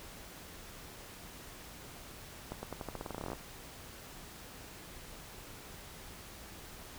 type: accelerating click train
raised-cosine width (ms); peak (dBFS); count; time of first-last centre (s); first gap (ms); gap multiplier
1; -25; 18; 2.52-3.332; 110; 0.88
effects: pink hiss -50 dBFS RMS until 6.98 s